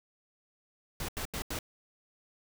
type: noise bursts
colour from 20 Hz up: pink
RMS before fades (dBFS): -36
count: 4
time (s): 1-1.589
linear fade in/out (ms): 2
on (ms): 85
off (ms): 83
effects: none